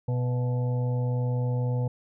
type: harmonic tone with a mistuned harmonic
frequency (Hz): 123.9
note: B2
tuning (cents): +6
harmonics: 1 / 2 / 4 / 5 / 6 / 7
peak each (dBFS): -24 / -38 / -35 / -46 / -48 / -43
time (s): 0.08-1.88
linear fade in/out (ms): 5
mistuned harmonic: 6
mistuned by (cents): -52
effects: none